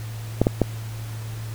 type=clicks; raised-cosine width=2 ms; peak=-3 dBFS; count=3; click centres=0.416 / 0.469 / 0.617 s; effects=added 111 Hz sine -30 dBFS peak until 1.54 s + pink hiss -42 dBFS RMS until 1.54 s